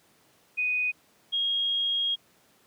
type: tone pair in turn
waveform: sine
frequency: 2489 / 3267 Hz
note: D#7 / G#7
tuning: 0 / -29 cents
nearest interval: perfect fourth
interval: 471 cents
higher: second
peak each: -24 dBFS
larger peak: neither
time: 0.57-0.92 / 1.32-2.16 s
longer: second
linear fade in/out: 20 ms
effects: pink hiss -62 dBFS RMS until 2.66 s + high-pass 150 Hz 12 dB/octave